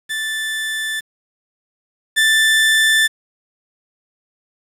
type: tone pair in turn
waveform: 30% pulse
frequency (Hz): 1760 / 1766.3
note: A6 / A6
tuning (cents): 0 / +6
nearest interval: unison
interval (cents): 6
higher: second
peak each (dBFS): -18 / -9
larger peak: second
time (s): 0.09-1.01 / 2.16-3.08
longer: neither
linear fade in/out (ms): 20
effects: resampled to 32000 Hz + 7-bit